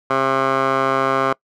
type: tone with band-pass filter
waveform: 15% pulse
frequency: 134 Hz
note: C3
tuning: 42 cents sharp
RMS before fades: -18 dBFS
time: 0.1-1.33 s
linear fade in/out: 5 ms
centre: 1000 Hz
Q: 2.6
effects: noise-tail reverb RT60 0.1 s tail -24 dB re dry